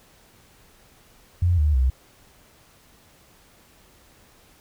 sine tone with pitch steps, 87.9 / 75.21 / 64.35 Hz, F2 / D2 / C2, +12 / +42 / -28 cents, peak -16 dBFS, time 1.42-1.9 s, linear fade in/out 5 ms, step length 160 ms, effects pink hiss -55 dBFS RMS until 4.6 s

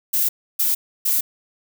violet noise bursts, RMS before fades -19 dBFS, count 3, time 0.13-1.21 s, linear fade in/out 10 ms, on 160 ms, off 300 ms, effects none

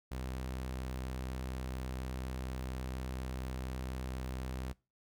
sawtooth tone, 64.2 Hz, C2, 32 cents flat, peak -34 dBFS, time 0.11-4.73 s, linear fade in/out 10 ms, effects noise-tail reverb RT60 0.3 s tail -23 dB re dry

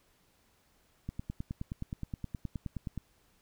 click train, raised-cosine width 5 ms, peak -24 dBFS, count 19, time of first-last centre 1.09-2.977 s, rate 9.54 Hz, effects pink hiss -69 dBFS RMS until 3.41 s

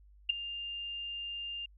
sine tone with ADSR envelope, 2802 Hz, F7, 5 cents sharp, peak -21 dBFS, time 0.29-1.66 s, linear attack 10 ms, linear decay 8 ms, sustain -16 dB, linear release 6 ms, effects added 50 Hz sine -56 dBFS peak until 1.77 s

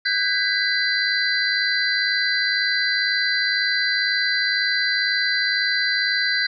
sine tone cluster, 1526 / 1628 / 1987 / 4065 / 4698 Hz, G6 / G#6 / B6 / B7 / D8, -47 / -35 / +10 / +49 / 0 cents, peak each -25 dBFS, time 0.05-6.47 s, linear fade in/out 10 ms, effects none

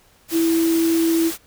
sine tone in noise, 329.6 Hz, E4, in tune, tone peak -15 dBFS, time 0.31-1.32 s, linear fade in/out 50 ms, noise white, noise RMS -29 dBFS, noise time 0.28-1.38 s, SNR +11 dB, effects pink hiss -55 dBFS RMS until 1.46 s

